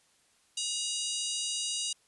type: harmonic tone with a mistuned harmonic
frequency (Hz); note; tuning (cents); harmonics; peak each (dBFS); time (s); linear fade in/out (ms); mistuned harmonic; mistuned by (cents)
954; A#5; +40; 3 / 4 / 5 / 6 / 7 / 8 / 9 / 10; -37 / -38 / -39 / -40 / -40 / -41 / -42 / -42; 0.57-1.93; 5; 6; +54
effects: white hiss -67 dBFS RMS until 2.07 s + resampled to 24000 Hz